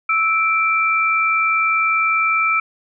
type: tone pair together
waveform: sine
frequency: 1315 / 2345 Hz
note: E6 / D7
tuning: -5 / -3 cents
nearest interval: minor seventh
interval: 1002 cents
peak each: -17 dBFS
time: 0.09-2.6 s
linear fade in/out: 5 ms
effects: none